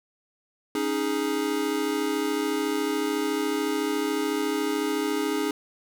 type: chord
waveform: square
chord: C# suspended second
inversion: none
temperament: equal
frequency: 277.2 / 311.1 / 415.3 Hz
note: C#4 / D#4 / G#4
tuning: 0 / 0 / 0 cents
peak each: -31 / -29 / -29 dBFS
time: 0.75-5.51 s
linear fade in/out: 2 ms
effects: none